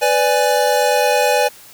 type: chord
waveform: square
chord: G# diminished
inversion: first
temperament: equal with one note detuned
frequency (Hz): 498.2 / 587.3 / 830.6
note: B4 / D5 / G#5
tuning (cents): +15 / 0 / 0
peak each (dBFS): -18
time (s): 0.01-1.49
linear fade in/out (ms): 20
effects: white hiss -42 dBFS RMS until 1.73 s